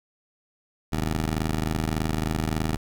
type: ring-modulated tone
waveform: 15% pulse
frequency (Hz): 78.4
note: D#2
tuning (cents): +14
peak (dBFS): -15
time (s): 0.92-2.77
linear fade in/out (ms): 5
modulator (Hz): 27.5
effects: none